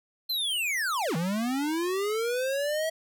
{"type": "linear two-way sweep", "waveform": "square", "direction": "down then up", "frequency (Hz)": [4186, 156.6, 650], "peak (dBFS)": -27, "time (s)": [0.29, 2.9], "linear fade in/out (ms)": 10, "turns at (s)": 1.16, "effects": []}